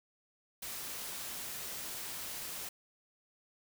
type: noise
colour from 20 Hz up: white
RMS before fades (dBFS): -42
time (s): 0.62-2.69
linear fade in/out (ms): 5
effects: none